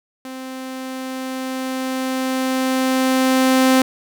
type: tone with level ramp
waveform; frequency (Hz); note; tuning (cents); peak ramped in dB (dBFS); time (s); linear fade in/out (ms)
sawtooth; 260.6; C4; -7; -26 to -7; 0.25-3.82; 2
effects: none